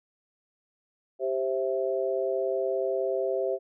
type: chord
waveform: sine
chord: C major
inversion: second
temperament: equal with one note detuned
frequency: 392 / 528.7 / 659.3 Hz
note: G4 / C5 / E5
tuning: 0 / +18 / 0 cents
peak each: -29 / -29 / -31 dBFS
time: 1.19-3.59 s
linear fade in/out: 50 ms
effects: none